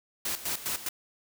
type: noise with tremolo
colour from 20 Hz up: white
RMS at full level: -31 dBFS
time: 0.25-0.89 s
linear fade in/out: 5 ms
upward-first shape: square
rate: 4.9 Hz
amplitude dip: 75%
effects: none